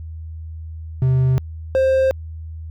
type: tone pair in turn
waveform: triangle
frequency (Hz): 130 / 528.2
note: C3 / C5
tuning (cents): -11 / +16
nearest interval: 2 octaves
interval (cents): 2427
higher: second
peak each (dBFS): -11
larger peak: neither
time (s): 1.02-1.38 / 1.75-2.11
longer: neither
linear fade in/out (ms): 0
effects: added 80 Hz sine -29 dBFS peak until 2.7 s